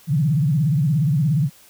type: tone with vibrato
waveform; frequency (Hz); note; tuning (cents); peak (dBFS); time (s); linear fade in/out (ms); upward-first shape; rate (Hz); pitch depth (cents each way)
sine; 148.1; D3; +15; -15; 0.07-1.5; 50; sine; 17; 230
effects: white hiss -50 dBFS RMS until 1.69 s